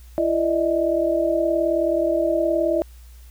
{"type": "tone cluster", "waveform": "sine", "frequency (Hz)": [337, 599, 638], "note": ["E4", "D5", "D#5"], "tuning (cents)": [38, 34, 43], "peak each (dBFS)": -22, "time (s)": [0.18, 2.82], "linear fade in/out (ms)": 0, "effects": ["added 60 Hz sine -41 dBFS peak until 3.3 s", "white hiss -55 dBFS RMS until 3.3 s"]}